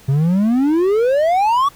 triangle exponential sweep, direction up, 130.8 to 1163 Hz, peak -10 dBFS, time 0.08-1.69 s, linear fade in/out 10 ms, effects pink hiss -45 dBFS RMS until 1.75 s

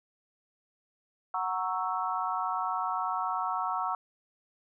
sine chord, F# dominant seventh, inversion none, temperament equal, 740 / 932.3 / 1108.7 / 1318.5 Hz, F#5 / A#5 / C#6 / E6, 0 / 0 / 0 / 0 cents, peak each -34 dBFS, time 1.34-3.95 s, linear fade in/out 2 ms, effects none

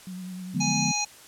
sine tone with vibrato, 184 Hz, F#3, 9 cents flat, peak -34 dBFS, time 0.07-0.76 s, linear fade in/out 2 ms, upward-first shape sine, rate 10 Hz, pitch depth 29 cents each way
sine chord, D diminished seventh, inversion none, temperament equal with one note detuned, 146.83 / 174.61 / 209.6 / 246.9 Hz, D3 / F3 / Ab3 / Cb4, 0 / 0 / +16 / 0 cents, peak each -30 dBFS, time 0.54-0.92 s, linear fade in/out 10 ms
harmonic tone, 830.6 Hz, G#5, in tune, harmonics 1 / 3 / 5 / 7 / 8, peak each -31 / -31 / -31 / -31 / -31 dBFS, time 0.6-1.05 s, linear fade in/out 10 ms
effects white hiss -49 dBFS RMS until 1.27 s + low-pass 11000 Hz 12 dB/octave

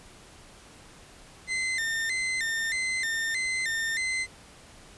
40% pulse tone with vibrato, 1930 Hz, B6, 40 cents flat, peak -26 dBFS, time 1.47-4.27 s, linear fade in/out 50 ms, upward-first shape square, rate 1.6 Hz, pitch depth 110 cents each way, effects pink hiss -51 dBFS RMS until 4.97 s + resampled to 24000 Hz

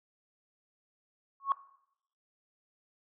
sine tone with exponential growth, 1100 Hz, C#6, 14 cents flat, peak -20 dBFS, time 1.4-1.52 s, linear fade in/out 1 ms, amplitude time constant 24 ms, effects noise-tail reverb RT60 0.7 s tail -18 dB re dry + tanh soft clip ceiling -16 dBFS

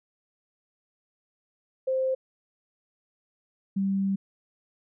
sine tone pair in turn, 523.3 / 195.06 Hz, C5 / G3, 0 / -8 cents, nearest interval octave + perfect fourth, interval 1708 cents, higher first, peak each -23 dBFS, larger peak neither, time 1.87-2.15 / 3.76-4.16 s, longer second, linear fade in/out 10 ms, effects none

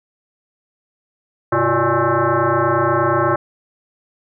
sine tone with frequency modulation, 369.7 Hz, F#4, 1 cent flat, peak -13 dBFS, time 1.52-3.36 s, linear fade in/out 5 ms, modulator 237 Hz, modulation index 4.6, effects none

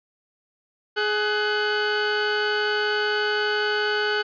sawtooth tone pair together, 420 / 1495.8 Hz, G#4 / F#6, +19 / +18 cents, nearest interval octave + minor seventh, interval 2199 cents, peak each -20 dBFS, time 0.96-4.23 s, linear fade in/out 20 ms, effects resampled to 11025 Hz

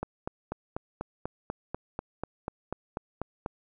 click train, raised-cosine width 1 ms, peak -18 dBFS, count 15, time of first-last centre 0.03-3.461 s, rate 4.08 Hz, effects none

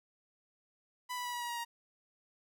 sawtooth tone with pitch steps, 994 / 984.9 / 975.8 / 966.8 / 957.9 / 949.1 / 940.4 Hz, B5 / B5 / B5 / B5 / A#5 / A#5 / A#5, +11 / -5 / -21 / -37 / +47 / +31 / +15 cents, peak -33 dBFS, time 1.09-1.65 s, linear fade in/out 20 ms, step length 80 ms, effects none

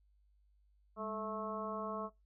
harmonic tone with a mistuned harmonic, 218.1 Hz, A3, 15 cents flat, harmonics 1 / 2 / 3 / 4 / 5 / 6, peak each -45 / -45 / -43 / -52 / -43 / -48 dBFS, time 0.96-2.1 s, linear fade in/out 50 ms, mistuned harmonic 1, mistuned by -110 cents, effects noise-tail reverb RT60 0.2 s tail -20 dB re dry + added 50 Hz sine -67 dBFS peak until 2.25 s

